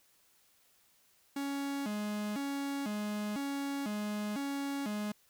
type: tone with vibrato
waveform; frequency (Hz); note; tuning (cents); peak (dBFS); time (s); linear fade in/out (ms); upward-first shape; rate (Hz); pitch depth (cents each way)
45% pulse; 241.7; B3; -37; -34; 1.36-5.12; 5; square; 1; 250
effects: white hiss -68 dBFS RMS until 5.29 s